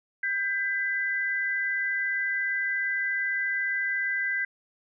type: tone pair together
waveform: sine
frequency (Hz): 1585.8 / 2000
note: G6 / B6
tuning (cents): +20 / +21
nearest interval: major third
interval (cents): 401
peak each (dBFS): -28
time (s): 0.23-4.45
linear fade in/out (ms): 5
effects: none